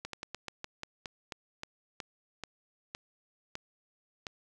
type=slowing click train; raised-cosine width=0.2 ms; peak=-21 dBFS; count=15; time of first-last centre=0.05-4.268 s; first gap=83 ms; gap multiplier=1.18; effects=none